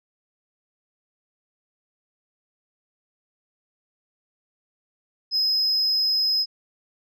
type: tone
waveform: sine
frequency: 5090 Hz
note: D#8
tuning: 39 cents sharp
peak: -17 dBFS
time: 5.31-6.46 s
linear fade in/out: 50 ms
effects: tanh soft clip ceiling -17 dBFS